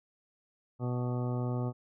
harmonic tone with a mistuned harmonic, 123.47 Hz, B2, in tune, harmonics 1 / 2 / 3 / 4 / 5 / 6 / 7 / 9 / 10, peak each -31 / -37 / -41 / -43 / -45 / -47 / -48 / -50 / -51 dBFS, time 0.79-1.73 s, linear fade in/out 50 ms, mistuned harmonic 7, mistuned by +16 cents, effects none

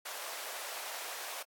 pink high-pass noise, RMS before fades -42 dBFS, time 0.05-1.43 s, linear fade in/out 10 ms, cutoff 560 Hz, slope 24 dB/octave, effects AAC 64 kbps

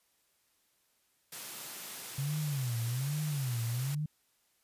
white high-pass noise, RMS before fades -43 dBFS, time 1.32-3.95 s, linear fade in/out 5 ms, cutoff 110 Hz, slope 96 dB/octave
sine tone with vibrato, 133 Hz, C3, 29 cents sharp, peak -31 dBFS, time 2.18-4.06 s, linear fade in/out 5 ms, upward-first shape sine, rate 1.2 Hz, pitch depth 240 cents each way
effects white hiss -73 dBFS RMS until 4.63 s + resampled to 32000 Hz

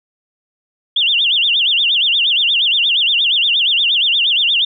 sine tone with vibrato, 3165 Hz, G7, 16 cents sharp, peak -11 dBFS, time 0.96-4.65 s, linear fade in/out 5 ms, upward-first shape sine, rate 8.5 Hz, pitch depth 250 cents each way, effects none

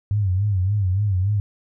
sine tone with vibrato, 97.8 Hz, G2, 4 cents flat, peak -17 dBFS, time 0.11-1.4 s, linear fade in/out 0 ms, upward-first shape sine, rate 3.5 Hz, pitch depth 130 cents each way, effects none

